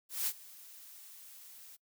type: noise with ADSR envelope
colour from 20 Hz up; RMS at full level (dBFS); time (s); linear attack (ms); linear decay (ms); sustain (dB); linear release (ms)
blue; -32; 0.09-1.77; 180; 56; -21; 22
effects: noise-tail reverb RT60 0.1 s tail -24 dB re dry